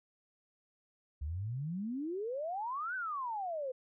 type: exponential two-way sweep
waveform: sine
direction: up then down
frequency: 68.6 to 1554 to 500 Hz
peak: -35 dBFS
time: 1.21-3.72 s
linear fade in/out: 10 ms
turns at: 2.95 s
effects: none